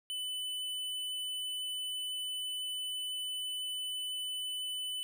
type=tone; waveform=square; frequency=3002 Hz; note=F#7; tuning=24 cents sharp; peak=-36 dBFS; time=0.1-5.03 s; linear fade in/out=0 ms; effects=none